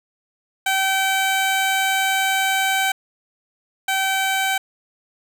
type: tone pair in turn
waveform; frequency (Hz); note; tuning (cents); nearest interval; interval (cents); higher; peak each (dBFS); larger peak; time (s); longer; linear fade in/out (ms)
15% pulse; 770 / 770; G5 / G5; -31 / -31; unison; 0; neither; -11 / -12; first; 0.66-2.92 / 3.88-4.58; first; 5
effects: none